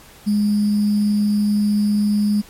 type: tone with sample-and-hold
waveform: sine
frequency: 207.7 Hz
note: G#3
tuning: in tune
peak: -14 dBFS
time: 0.26-2.42 s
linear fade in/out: 20 ms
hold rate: 4900 Hz
effects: pink hiss -45 dBFS RMS until 2.49 s + MP3 64 kbps